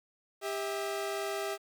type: tone pair together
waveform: sawtooth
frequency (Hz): 397.8 / 649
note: G4 / E5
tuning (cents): +25 / -27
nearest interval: minor sixth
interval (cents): 848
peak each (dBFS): -31 / -33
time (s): 0.41-1.58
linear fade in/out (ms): 50
effects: 10-bit